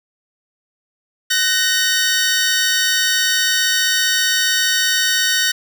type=tone pair together; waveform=15% pulse; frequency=1503 / 1854.9 Hz; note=F#6 / A#6; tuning=+27 / -9 cents; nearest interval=major third; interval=364 cents; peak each=-11 dBFS; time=1.3-5.52 s; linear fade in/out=10 ms; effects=none